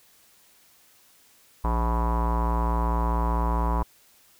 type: tone with low-pass filter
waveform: square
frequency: 57.8 Hz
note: A#1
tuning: 14 cents flat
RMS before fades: -24 dBFS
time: 1.64-3.83 s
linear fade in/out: 5 ms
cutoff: 1000 Hz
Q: 7.6
effects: white hiss -58 dBFS RMS until 4.39 s